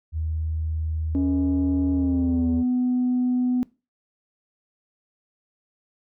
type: tone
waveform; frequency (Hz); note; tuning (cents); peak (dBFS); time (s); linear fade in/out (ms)
sine; 79.2; D#2; +31; -23; 0.12-2.64; 50
type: tone with pitch glide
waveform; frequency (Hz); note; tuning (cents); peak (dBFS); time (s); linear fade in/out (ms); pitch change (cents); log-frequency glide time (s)
sine; 277 to 249.6; C#4 to B3; -1 to +19; -18; 1.15-3.63; 0; -180; 1.93-2.49
effects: noise-tail reverb RT60 0.3 s tail -23 dB re dry + tanh soft clip ceiling -16 dBFS